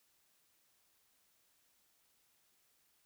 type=silence; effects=white hiss -74 dBFS RMS until 3.05 s